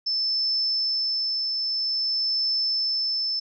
sine tone with tremolo, 5274 Hz, E8, in tune, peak -21 dBFS, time 0.06-3.4 s, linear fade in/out 10 ms, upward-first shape triangle, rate 0.51 Hz, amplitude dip 30%, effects none

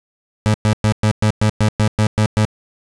30% pulse tone bursts, 107.2 Hz, A2, 45 cents flat, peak -9 dBFS, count 11, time 0.46-2.451 s, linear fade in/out 0 ms, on 81 ms, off 110 ms, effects resampled to 22050 Hz + 7-bit

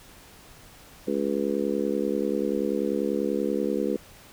harmonic tone, 70.3 Hz, C#2, 25 cents sharp, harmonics 3 / 4 / 5 / 6 / 7, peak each -30 / -30 / -30 / -30 / -30 dBFS, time 1.07-3.97 s, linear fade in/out 10 ms, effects pink hiss -50 dBFS RMS until 4.32 s

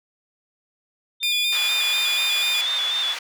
sine tone with vibrato, 3519 Hz, A7, in tune, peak -21 dBFS, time 1.2-3.16 s, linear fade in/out 50 ms, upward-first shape square, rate 4.1 Hz, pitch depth 40 cents each way
sawtooth tone, 2435 Hz, D#7, 38 cents flat, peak -20 dBFS, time 1.23-2.61 s, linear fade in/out 0 ms
white band-pass noise, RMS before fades -32 dBFS, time 1.52-3.19 s, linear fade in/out 5 ms, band 900 to 3400 Hz, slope 12 dB/octave
effects none

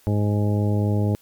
harmonic tone, 103.83 Hz, G#2, in tune, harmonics 1 / 2 / 3 / 4 / 5 / 6 / 8, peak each -19 / -25 / -29 / -31 / -33 / -35 / -37 dBFS, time 0.07-1.15 s, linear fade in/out 0 ms, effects white hiss -56 dBFS RMS until 1.21 s + MP3 96 kbps

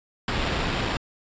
pink noise with sample-and-hold, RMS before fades -26 dBFS, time 0.28-0.97 s, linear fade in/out 2 ms, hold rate 6300 Hz, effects resampled to 16000 Hz

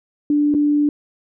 sine tone with dropouts, 293.7 Hz, D4, in tune, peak -13 dBFS, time 0.3-0.89 s, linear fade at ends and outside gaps 2 ms, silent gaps 0.541-0.547 s, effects none

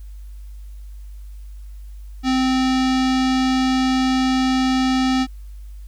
square tone with low-pass filter, 259.8 Hz, C4, 12 cents flat, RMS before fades -18 dBFS, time 2.23-5.27 s, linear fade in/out 50 ms, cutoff 5000 Hz, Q 1.5, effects added 50 Hz sine -33 dBFS peak until 5.87 s + white hiss -59 dBFS RMS until 5.87 s

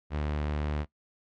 sawtooth tone, 74.5 Hz, D2, 25 cents sharp, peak -25 dBFS, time 0.1-0.86 s, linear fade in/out 50 ms, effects noise-tail reverb RT60 0.1 s tail -19 dB re dry + low-pass 3000 Hz 12 dB/octave

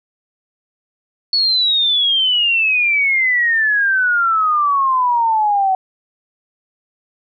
sine exponential sweep, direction down, 4435 to 749 Hz, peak -12 dBFS, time 1.33-5.75 s, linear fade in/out 2 ms, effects none

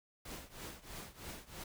pink noise with tremolo, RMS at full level -45 dBFS, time 0.25-1.64 s, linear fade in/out 5 ms, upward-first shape triangle, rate 3.1 Hz, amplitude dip 90%, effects none

